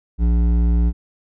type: tone with hard clipping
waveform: sine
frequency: 58.2 Hz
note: A#1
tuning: 2 cents flat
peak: -15 dBFS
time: 0.18-0.93 s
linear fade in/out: 50 ms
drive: 10 dB
effects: none